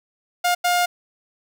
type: tone bursts at uneven times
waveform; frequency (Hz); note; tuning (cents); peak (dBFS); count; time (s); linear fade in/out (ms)
sawtooth; 709; F5; +26; -13; 2; 0.44-0.55 / 0.64-0.86; 10
effects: none